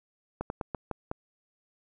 slowing click train, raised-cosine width 1 ms, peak -18 dBFS, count 6, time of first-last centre 0.41-1.114 s, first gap 91 ms, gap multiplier 1.22, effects none

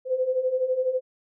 sine beating tone pair, 504 / 516 Hz, B4 / C5, +35 / -24 cents, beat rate 12 Hz, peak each -28 / -23 dBFS, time 0.05-1.01 s, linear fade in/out 50 ms, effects none

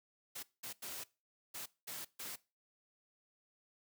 white noise bursts at uneven times, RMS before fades -45 dBFS, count 6, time 0.35-0.43 / 0.63-0.73 / 0.82-1.04 / 1.54-1.66 / 1.87-2.05 / 2.19-2.36 s, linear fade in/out 10 ms, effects noise-tail reverb RT60 0.3 s tail -21 dB re dry + high-pass 100 Hz 12 dB/octave

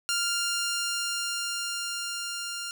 10% pulse tone with level ramp, 1396.9 Hz, F6, in tune, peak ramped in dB -17 to -25 dBFS, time 0.09-2.71 s, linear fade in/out 0 ms, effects none

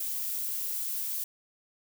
violet noise, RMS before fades -33 dBFS, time 0-1.24 s, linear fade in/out 5 ms, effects none

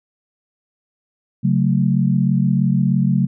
sine chord, F# minor, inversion second, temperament just, 138.75 / 185 / 222 Hz, C#3 / F#3 / A3, +2 / 0 / +16 cents, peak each -17 / -17 / -20 dBFS, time 1.43-3.27 s, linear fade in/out 20 ms, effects none

